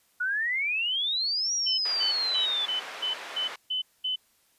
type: exponential two-way sweep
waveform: sine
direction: up then down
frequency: 1434 to 5770 to 3437 Hz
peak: -25 dBFS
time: 0.2-2.66 s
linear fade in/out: 10 ms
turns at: 1.53 s
type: tone bursts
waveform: sine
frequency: 3027 Hz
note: F#7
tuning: 39 cents sharp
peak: -26 dBFS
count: 8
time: 1.66-4.16 s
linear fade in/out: 10 ms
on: 120 ms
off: 220 ms
type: band-pass noise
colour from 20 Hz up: white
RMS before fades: -40 dBFS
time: 1.85-3.56 s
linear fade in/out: 5 ms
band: 540 to 2300 Hz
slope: 12 dB/octave
effects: white hiss -66 dBFS RMS until 4.58 s + resampled to 32000 Hz